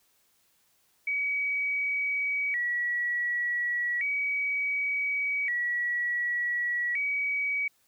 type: tone with vibrato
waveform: sine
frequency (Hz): 2093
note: C7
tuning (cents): 0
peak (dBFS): -26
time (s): 1.07-7.68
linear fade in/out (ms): 5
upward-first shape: square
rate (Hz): 0.34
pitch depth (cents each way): 140
effects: white hiss -68 dBFS RMS until 7.87 s